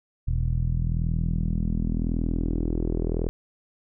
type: tone with low-pass filter sweep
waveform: sawtooth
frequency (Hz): 40.89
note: E1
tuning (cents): -13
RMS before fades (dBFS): -25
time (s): 0.27-3.29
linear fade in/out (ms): 0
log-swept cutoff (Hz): 110 to 430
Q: 3.1
effects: none